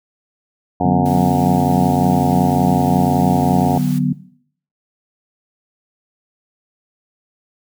harmonic tone, 90.8 Hz, F#2, 32 cents flat, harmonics 1 / 2 / 3 / 4 / 5 / 6 / 7 / 8 / 9 / 10, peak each -26 / -21 / -21 / -27 / -27 / -29 / -29 / -19 / -24 / -28 dBFS, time 0.8-3.78 s, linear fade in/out 5 ms
sine chord, B minor, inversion first, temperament equal, 146.83 / 185 / 246.9 Hz, D3 / F#3 / B3, 0 / 0 / 0 cents, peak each -18 dBFS, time 0.84-4.13 s, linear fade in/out 5 ms
white noise, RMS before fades -37 dBFS, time 1.05-3.99 s, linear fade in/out 10 ms
effects noise-tail reverb RT60 0.6 s tail -17 dB re dry

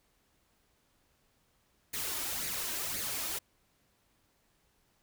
white noise with flanger, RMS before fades -36 dBFS, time 1.93-3.39 s, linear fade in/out 10 ms, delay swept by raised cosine 0.45 to 3.25 ms, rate 1.9 Hz, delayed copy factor +0.6, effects pink hiss -72 dBFS RMS until 5.02 s

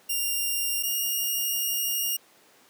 5% pulse tone pair in turn, 2794 / 2838 Hz, F7 / F7, 0 / +27 cents, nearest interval unison, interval 27 cents, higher second, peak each -16 dBFS, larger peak neither, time 0.09-0.83 / 0.83-2.17 s, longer second, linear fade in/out 10 ms, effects pink hiss -57 dBFS RMS until 2.69 s + high-pass 300 Hz 12 dB/octave

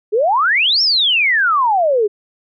sine exponential two-way sweep, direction up then down, 396.2 to 5550 to 396.2 Hz, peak -11 dBFS, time 0.12-2.08 s, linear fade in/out 20 ms, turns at 0.82 s, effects none

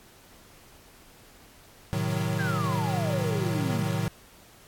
square chord, A diminished seventh, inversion none, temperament equal, 110 / 130.81 / 155.56 / 185 Hz, A2 / C3 / Eb3 / Gb3, 0 / 0 / 0 / 0 cents, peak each -31 / -35 / -31 / -33 dBFS, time 1.93-4.08 s, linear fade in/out 0 ms
sine exponential sweep, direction down, 1640 to 211.8 Hz, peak -31 dBFS, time 2.39-3.83 s, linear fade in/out 2 ms
effects pink hiss -54 dBFS RMS until 4.67 s + AAC 64 kbps

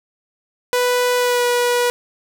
sawtooth tone with pitch glide, 493.9 to 486.3 Hz, B4 to B4, 0 to -27 cents, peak -11 dBFS, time 0.73-1.9 s, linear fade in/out 0 ms, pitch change -27 cents, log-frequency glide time 1.17-1.45 s, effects none

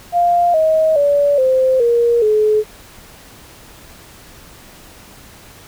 sine tone with pitch steps, 698.5 / 633.2 / 574 / 520.3 / 471.6 / 427.5 Hz, F5 / D#5 / D5 / C5 / A#4 / A4, 0 / +30 / -40 / -10 / +20 / -50 cents, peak -10 dBFS, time 0.12-2.64 s, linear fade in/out 50 ms, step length 420 ms, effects pink hiss -41 dBFS RMS until 5.67 s

